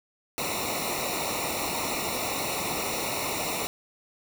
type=noise with comb filter; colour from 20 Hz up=pink; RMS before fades=-30 dBFS; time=0.38-3.67 s; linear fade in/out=0 ms; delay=0.62 ms; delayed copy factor=-1; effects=none